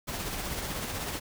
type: noise with tremolo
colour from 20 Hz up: pink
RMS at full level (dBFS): -33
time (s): 0.07-1.2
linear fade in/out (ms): 20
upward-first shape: triangle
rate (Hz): 16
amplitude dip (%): 40
effects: none